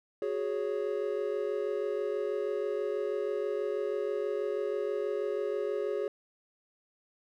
triangle chord, F# suspended second, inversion none, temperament just, 370 / 416.2 / 555 Hz, F#4 / G#4 / C#5, 0 / +4 / +2 cents, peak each -34 / -30 / -34 dBFS, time 0.22-6.08 s, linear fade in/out 2 ms, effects none

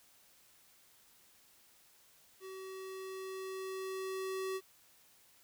square tone with level ramp, 380 Hz, F#4, 46 cents sharp, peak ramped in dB -46 to -36 dBFS, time 2.4-4.61 s, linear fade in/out 50 ms, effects white hiss -65 dBFS RMS until 5.43 s

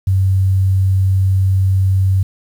sine tone, 95.3 Hz, G2, 48 cents flat, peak -10 dBFS, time 0.07-2.23 s, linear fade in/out 5 ms, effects 7-bit

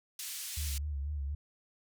white band-pass noise, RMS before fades -41 dBFS, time 0.19-0.78 s, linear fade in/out 2 ms, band 2700 to 12000 Hz, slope 12 dB/octave
sine tone with vibrato, 72 Hz, D2, 34 cents flat, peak -33 dBFS, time 0.57-1.35 s, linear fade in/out 5 ms, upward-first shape sine, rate 4.1 Hz, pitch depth 78 cents each way
effects none

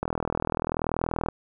click train, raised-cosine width 1 ms, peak -12 dBFS, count 52, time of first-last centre 0.03-1.286 s, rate 40.6 Hz, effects none

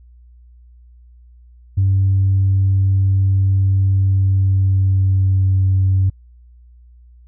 sine tone with pitch glide, 96.6 to 95.05 Hz, G2 to F#2, -25 to +47 cents, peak -10 dBFS, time 1.77-6.1 s, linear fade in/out 10 ms, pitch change -28 cents, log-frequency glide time 3.98-5.63 s, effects tanh soft clip ceiling -8 dBFS + added 60 Hz sine -42 dBFS peak until 7.27 s

